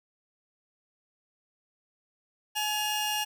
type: tone pair together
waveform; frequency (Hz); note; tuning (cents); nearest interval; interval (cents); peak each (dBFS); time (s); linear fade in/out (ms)
sawtooth; 846.9 / 2829; G#5 / F7; +34 / +22; octave + major sixth; 2088; -27; 2.55-3.25; 20
effects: none